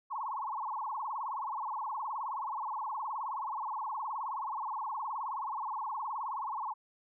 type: tone with vibrato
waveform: sine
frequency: 971 Hz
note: B5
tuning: 30 cents flat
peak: -34 dBFS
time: 0.1-6.74 s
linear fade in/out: 20 ms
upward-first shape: sine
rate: 19 Hz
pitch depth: 250 cents each way
effects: none